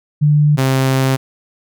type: tone pair in turn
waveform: sine / sawtooth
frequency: 148.6 / 132.66 Hz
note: D3 / C3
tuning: +21 / +24 cents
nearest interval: major second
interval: 197 cents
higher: first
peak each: -8 dBFS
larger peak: neither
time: 0.21-0.57 / 0.57-1.17 s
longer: second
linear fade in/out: 20 ms
effects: none